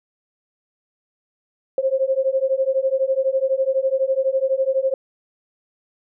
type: beating tone pair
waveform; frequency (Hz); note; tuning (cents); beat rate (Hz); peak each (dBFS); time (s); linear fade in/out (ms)
sine; 526 / 538; C5 / C5; +9 / +48; 12; -20 / -20; 1.78-4.94; 2
effects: none